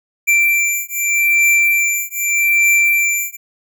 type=beating tone pair; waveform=square; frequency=2349 / 2349.82 Hz; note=D7 / D7; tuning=0 / 0 cents; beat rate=0.82 Hz; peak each=-16 dBFS; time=0.27-3.37 s; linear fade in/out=20 ms; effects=none